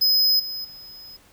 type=tone with level steps; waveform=square; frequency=5060 Hz; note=D#8; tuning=28 cents sharp; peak=-16 / -29 / -40 dBFS; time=0.01-1.17 s; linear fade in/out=10 ms; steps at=0.39 / 0.64 s; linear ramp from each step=10 ms; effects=pink hiss -55 dBFS RMS until 1.32 s